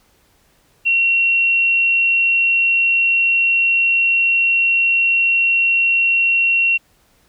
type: tone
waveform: sine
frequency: 2733 Hz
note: F7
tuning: 38 cents flat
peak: -12 dBFS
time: 0.85-6.78 s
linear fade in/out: 20 ms
effects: pink hiss -57 dBFS RMS until 7.28 s